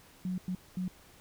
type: tone bursts at uneven times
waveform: sine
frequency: 183.3 Hz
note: F#3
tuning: 16 cents flat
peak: -31 dBFS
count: 3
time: 0.25-0.38 / 0.48-0.55 / 0.77-0.88 s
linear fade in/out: 2 ms
effects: pink hiss -58 dBFS RMS until 1.2 s